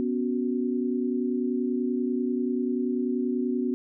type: chord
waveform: sine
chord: B suspended second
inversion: none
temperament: equal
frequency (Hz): 246.9 / 277.2 / 370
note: B3 / C#4 / F#4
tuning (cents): 0 / 0 / 0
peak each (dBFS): -26 / -31 / -30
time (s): 0-3.74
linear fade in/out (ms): 0
effects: none